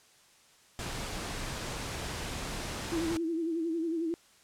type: noise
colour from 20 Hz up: pink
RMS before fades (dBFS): -37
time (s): 0.79-3.17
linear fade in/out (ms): 0
type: tone with vibrato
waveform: sine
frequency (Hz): 329.6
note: E4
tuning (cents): 0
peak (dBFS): -29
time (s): 2.92-4.14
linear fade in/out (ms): 0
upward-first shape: sine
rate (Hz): 11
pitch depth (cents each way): 67
effects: white hiss -61 dBFS RMS until 4.43 s + low-pass 9000 Hz 12 dB/octave